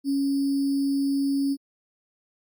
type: tone with sample-and-hold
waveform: sine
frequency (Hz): 277.2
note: C#4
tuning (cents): 0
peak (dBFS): -21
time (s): 0.04-1.57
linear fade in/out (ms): 50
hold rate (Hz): 4900
effects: Opus 48 kbps